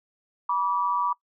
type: tone pair together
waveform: sine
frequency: 973.1 / 1158 Hz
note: B5 / D6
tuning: -26 / -25 cents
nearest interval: minor third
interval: 301 cents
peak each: -25 dBFS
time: 0.49-1.13 s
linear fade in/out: 5 ms
effects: noise-tail reverb RT60 0.1 s tail -23 dB re dry